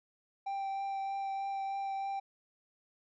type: tone with vibrato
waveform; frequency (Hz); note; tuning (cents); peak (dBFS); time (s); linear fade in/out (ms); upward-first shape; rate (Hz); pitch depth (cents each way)
triangle; 784; G5; 0; -32; 0.46-2.2; 10; triangle; 3.2; 12
effects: resampled to 16000 Hz